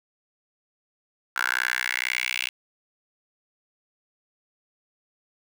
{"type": "tone with high-pass filter sweep", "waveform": "10% pulse", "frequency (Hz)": 62.1, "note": "B1", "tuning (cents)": 10, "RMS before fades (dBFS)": -27, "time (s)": [1.36, 2.49], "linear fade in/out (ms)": 5, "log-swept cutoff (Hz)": [1400, 2600], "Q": 4.7, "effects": []}